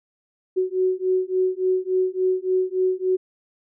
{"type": "beating tone pair", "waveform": "sine", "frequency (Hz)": [370, 373.5], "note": ["F#4", "F#4"], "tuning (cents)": [0, 16], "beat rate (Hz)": 3.5, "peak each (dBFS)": -22, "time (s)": [0.56, 3.17], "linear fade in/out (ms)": 20, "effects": []}